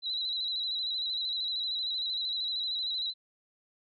sine tone with vibrato, 3951 Hz, B7, in tune, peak -30 dBFS, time 0.02-3.14 s, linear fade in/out 50 ms, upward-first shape square, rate 13 Hz, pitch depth 38 cents each way, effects none

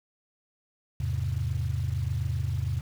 sine chord, E augmented, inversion none, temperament equal, 82.41 / 103.83 / 130.81 Hz, E2 / G#2 / B#2, 0 / 0 / 0 cents, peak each -30 dBFS, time 1-2.81 s, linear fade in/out 5 ms, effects tanh soft clip ceiling -18 dBFS + 8-bit

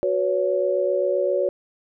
sine chord, F# suspended fourth, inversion none, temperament equal with one note detuned, 370 / 493.9 / 561.5 Hz, F#4 / B4 / C#5, 0 / 0 / +22 cents, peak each -24 / -26 / -21 dBFS, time 0.03-1.49 s, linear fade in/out 0 ms, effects none

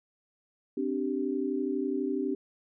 sine chord, C suspended second, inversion none, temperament equal with one note detuned, 261.6 / 293.7 / 388.2 Hz, C4 / D4 / G4, 0 / 0 / -17 cents, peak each -32 dBFS, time 0.77-2.35 s, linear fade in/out 5 ms, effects none

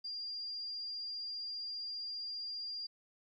sine tone, 4795 Hz, D8, 35 cents sharp, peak -39 dBFS, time 0.04-2.87 s, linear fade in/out 10 ms, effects 13-bit

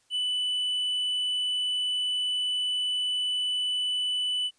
triangle tone, 2985 Hz, F#7, 15 cents sharp, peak -24 dBFS, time 0.1-4.51 s, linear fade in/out 50 ms, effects white hiss -67 dBFS RMS until 4.58 s + resampled to 22050 Hz

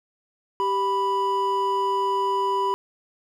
triangle tone pair together, 392 / 987.8 Hz, G4 / B5, 0 / 0 cents, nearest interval octave + major third, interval 1600 cents, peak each -24 / -20 dBFS, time 0.6-2.74 s, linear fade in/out 0 ms, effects none

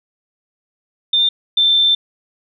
sine tone pair in turn, 3597 / 3558 Hz, A7 / A7, +37 / +19 cents, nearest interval unison, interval 18 cents, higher first, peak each -11 / -10 dBFS, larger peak second, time 1.13-1.29 / 1.57-1.95 s, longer second, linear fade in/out 5 ms, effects none

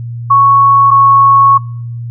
sine tone pair in turn, 1108.7 / 1104.1 Hz, C#6 / C#6, 0 / -7 cents, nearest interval unison, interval 7 cents, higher first, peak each -3 dBFS, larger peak neither, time 0.3-0.91 / 0.91-1.58 s, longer second, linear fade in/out 10 ms, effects noise-tail reverb RT60 0.6 s tail -24 dB re dry + added 118 Hz sine -19 dBFS peak until 2.1 s

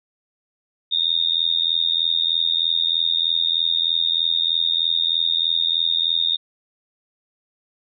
sine tone with amplitude modulation, 3673 Hz, A#7, 26 cents flat, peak -13 dBFS, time 0.91-6.37 s, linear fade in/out 20 ms, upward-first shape sine, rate 83.2 Hz, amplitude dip 100%, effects none

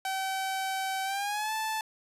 sawtooth tone with pitch glide, 767 to 876 Hz, G5 to A5, -38 to -8 cents, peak -26 dBFS, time 0.05-1.81 s, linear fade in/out 2 ms, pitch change +230 cents, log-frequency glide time 1.04-1.53 s, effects resampled to 32000 Hz

